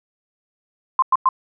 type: tone bursts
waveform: sine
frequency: 1048 Hz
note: C6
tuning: 2 cents sharp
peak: -11 dBFS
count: 3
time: 0.99-1.289 s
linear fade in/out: 2 ms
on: 33 ms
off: 100 ms
effects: none